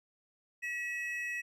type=tone pair together; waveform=triangle; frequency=1928 / 2574 Hz; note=B6 / E7; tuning=-42 / -42 cents; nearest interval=perfect fourth; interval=500 cents; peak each=-35 / -37 dBFS; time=0.62-1.42 s; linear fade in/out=20 ms; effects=none